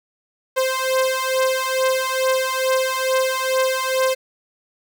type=beating tone pair; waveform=sawtooth; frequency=521 / 523.3 Hz; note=C5 / C5; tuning=-7 / 0 cents; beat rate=2.3 Hz; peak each=-17 dBFS; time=0.56-4.15 s; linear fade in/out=20 ms; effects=none